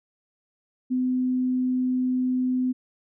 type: tone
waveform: sine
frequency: 254.1 Hz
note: B3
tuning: 49 cents sharp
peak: -21 dBFS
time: 0.9-2.73 s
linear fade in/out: 20 ms
effects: none